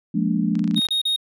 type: chord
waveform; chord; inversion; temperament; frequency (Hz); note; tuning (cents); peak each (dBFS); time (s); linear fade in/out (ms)
sine; Bb dominant seventh; second; just; 174.81 / 209.8 / 233.1 / 291.4; F3 / Ab3 / Bb3 / D4; +2 / +18 / 0 / -13; -23 / -22 / -25 / -26; 0.14-0.8; 10
type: clicks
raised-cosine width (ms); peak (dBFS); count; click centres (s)
0.2; -22; 10; 0.554 / 0.593 / 0.642 / 0.677 / 0.711 / 0.745 / 0.779 / 0.818 / 0.852 / 0.887
type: tone bursts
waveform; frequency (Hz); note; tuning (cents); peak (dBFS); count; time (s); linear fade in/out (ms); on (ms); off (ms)
triangle; 3729; A#7; 0; -17; 3; 0.76-1.162; 5; 110; 36
effects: none

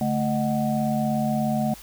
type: tone cluster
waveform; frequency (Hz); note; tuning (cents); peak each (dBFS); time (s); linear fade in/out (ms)
sine; 142.9 / 219.6 / 617 / 743; D3 / A3 / D#5 / F#5; -47 / -3 / -15 / +7; -29 / -23 / -30 / -28; 0.01-1.74; 2
effects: added 50 Hz sine -49 dBFS peak until 1.82 s + white hiss -45 dBFS RMS until 1.82 s

